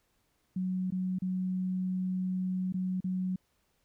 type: tone with dropouts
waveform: sine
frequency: 185 Hz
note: F#3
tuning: in tune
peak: -29 dBFS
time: 0.56-3.36 s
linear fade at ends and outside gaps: 5 ms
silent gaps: 0.905-0.921 / 1.187-1.22 / 2.724-2.741 / 3.005-3.042 s
effects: pink hiss -74 dBFS RMS until 3.84 s